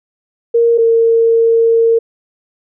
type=tone pair in turn; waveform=sine; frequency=466.2 / 457.7 Hz; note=A#4 / A#4; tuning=0 / -32 cents; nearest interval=unison; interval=32 cents; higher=first; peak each=-7 dBFS; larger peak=neither; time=0.54-0.78 / 0.78-1.99 s; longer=second; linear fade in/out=10 ms; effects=none

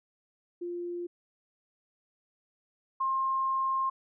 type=tone pair in turn; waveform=sine; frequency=349.2 / 1063.2 Hz; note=F4 / C6; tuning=0 / +27 cents; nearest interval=octave + perfect fifth; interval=1927 cents; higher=second; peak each=-33 / -26 dBFS; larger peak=second; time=0.61-1.07 / 3-3.9 s; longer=second; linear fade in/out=10 ms; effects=none

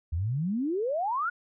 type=exponential sweep; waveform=sine; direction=up; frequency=75.6 to 1480 Hz; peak=-26 dBFS; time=0.12-1.3 s; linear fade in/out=10 ms; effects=none

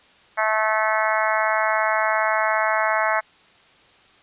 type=harmonic tone; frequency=217.3 Hz; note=A3; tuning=21 cents flat; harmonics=3 / 4 / 5 / 6 / 7 / 8 / 9 / 10; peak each=-24 / -25 / -26 / -27 / -27 / -28 / -29 / -29 dBFS; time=0.37-3.21 s; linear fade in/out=20 ms; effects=white hiss -53 dBFS RMS until 4.22 s + resampled to 8000 Hz

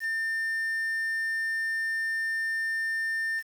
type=tone with quantisation; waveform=triangle; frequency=1800 Hz; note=A6; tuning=39 cents sharp; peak=-25 dBFS; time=0-3.43 s; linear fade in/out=50 ms; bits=8; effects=none

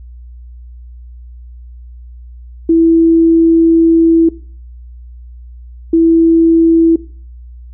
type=tone pair in turn; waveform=sine; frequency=329.6 / 329.6 Hz; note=E4 / E4; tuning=0 / 0 cents; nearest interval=unison; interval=0 cents; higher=neither; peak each=-5 dBFS; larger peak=neither; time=2.69-4.29 / 5.93-6.96 s; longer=first; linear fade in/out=5 ms; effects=noise-tail reverb RT60 0.4 s tail -18 dB re dry + added 60 Hz sine -30 dBFS peak until 7.73 s

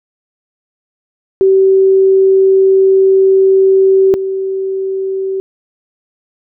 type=tone pair in turn; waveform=sine; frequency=384.1 / 384.1 Hz; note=G4 / G4; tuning=-35 / -35 cents; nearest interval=unison; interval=0 cents; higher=neither; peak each=-5 / -14 dBFS; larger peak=first; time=1.41-4.14 / 4.14-5.4 s; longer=first; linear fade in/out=0 ms; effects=none

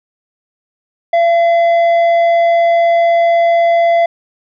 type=tone with tanh clipping; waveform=sine; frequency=679 Hz; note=F5; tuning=49 cents flat; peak=-9 dBFS; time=1.13-4.06 s; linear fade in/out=5 ms; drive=7 dB; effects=none

